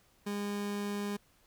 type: tone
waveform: 30% pulse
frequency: 204 Hz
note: G#3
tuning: 31 cents flat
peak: -31 dBFS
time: 0.26-1.17 s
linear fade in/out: 10 ms
effects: pink hiss -67 dBFS RMS until 1.46 s